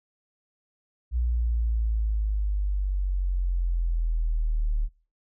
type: exponential sweep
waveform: sine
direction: down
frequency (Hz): 60.6 to 37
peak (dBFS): -22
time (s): 1.11-4.89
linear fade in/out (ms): 50
effects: noise-tail reverb RT60 0.4 s tail -22 dB re dry